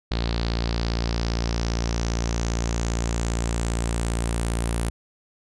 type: tone with low-pass filter sweep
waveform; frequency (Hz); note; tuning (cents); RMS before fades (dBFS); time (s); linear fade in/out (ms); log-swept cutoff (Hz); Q
sawtooth; 57.5; A#1; -23; -25; 0.11-4.9; 5; 4200 to 9700; 4.3
effects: none